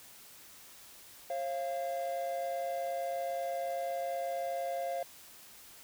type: tone pair together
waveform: triangle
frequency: 539.4 / 690 Hz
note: C#5 / F5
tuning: -47 / -21 cents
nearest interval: major third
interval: 426 cents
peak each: -35 / -33 dBFS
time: 1.3-5.03 s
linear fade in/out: 2 ms
effects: white hiss -54 dBFS RMS until 5.83 s